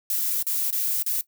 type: noise with dropouts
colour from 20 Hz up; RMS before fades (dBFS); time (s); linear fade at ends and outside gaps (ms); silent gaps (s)
violet; -25; 0.1-1.21; 1; 0.426-0.467 / 0.705-0.727 / 1.025-1.063
effects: noise-tail reverb RT60 0.1 s tail -17 dB re dry